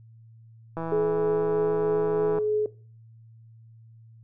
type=click train; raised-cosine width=1 ms; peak=-19 dBFS; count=266; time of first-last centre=0.77-2.386 s; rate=164 Hz
type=tone with tremolo; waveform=sine; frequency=424.4 Hz; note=G#4; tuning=38 cents sharp; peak=-20 dBFS; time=0.92-2.66 s; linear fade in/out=2 ms; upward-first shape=triangle; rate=3.2 Hz; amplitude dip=25%
effects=noise-tail reverb RT60 0.4 s tail -19 dB re dry + added 113 Hz sine -48 dBFS peak until 4.23 s